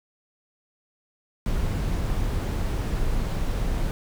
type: noise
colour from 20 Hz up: brown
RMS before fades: -25 dBFS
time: 1.46-3.91 s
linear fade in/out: 0 ms
effects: none